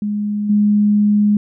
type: tone with level steps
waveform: sine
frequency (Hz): 207.7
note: G#3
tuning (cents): 0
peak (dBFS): -17 / -10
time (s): 0.02-1.37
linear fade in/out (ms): 2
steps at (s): 0.49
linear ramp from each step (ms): 10
effects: none